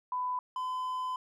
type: tone pair in turn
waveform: sine / triangle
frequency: 1000 / 1015.7 Hz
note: B5 / B5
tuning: +21 / +48 cents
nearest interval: unison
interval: 27 cents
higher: second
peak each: -30 / -30 dBFS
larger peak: neither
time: 0.12-0.39 / 0.56-1.16 s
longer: second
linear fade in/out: 2 ms
effects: none